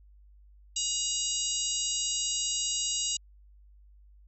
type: harmonic tone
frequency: 955 Hz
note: A#5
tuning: 42 cents sharp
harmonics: 3 / 4 / 5 / 6 / 7 / 8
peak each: -36 / -36 / -38 / -38 / -34 / -33 dBFS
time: 0.76-3.17 s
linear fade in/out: 5 ms
effects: added 50 Hz sine -53 dBFS peak until 4.27 s